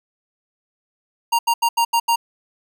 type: tone bursts at uneven times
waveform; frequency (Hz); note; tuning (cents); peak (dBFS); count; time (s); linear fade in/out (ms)
square; 932.3; A#5; 0; -15; 6; 1.32-1.39 / 1.47-1.54 / 1.62-1.69 / 1.77-1.85 / 1.93-2 / 2.08-2.16; 10
effects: none